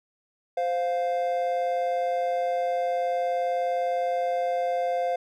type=tone pair together; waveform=triangle; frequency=520 / 700.5 Hz; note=C5 / F5; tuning=-11 / +5 cents; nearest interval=perfect fourth; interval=516 cents; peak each=-25 / -24 dBFS; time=0.57-5.16 s; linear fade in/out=5 ms; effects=none